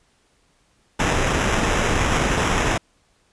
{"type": "noise with sample-and-hold", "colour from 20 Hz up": "pink", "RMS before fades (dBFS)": -20, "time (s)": [0.99, 2.78], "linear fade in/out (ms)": 10, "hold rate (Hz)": 4410, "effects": ["pink hiss -62 dBFS RMS until 3.32 s", "resampled to 22050 Hz"]}